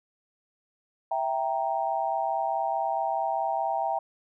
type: chord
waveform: sine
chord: E diminished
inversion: none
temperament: equal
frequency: 659.3 / 784 / 932.3 Hz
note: E5 / G5 / Bb5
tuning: 0 / 0 / 0 cents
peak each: -30 / -28 / -31 dBFS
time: 1.11-3.99 s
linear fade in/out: 5 ms
effects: none